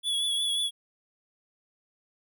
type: tone with vibrato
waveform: square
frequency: 3394 Hz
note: G#7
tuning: 37 cents sharp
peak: -26 dBFS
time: 0.03-0.71 s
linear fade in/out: 50 ms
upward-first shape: triangle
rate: 5.6 Hz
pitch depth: 38 cents each way
effects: none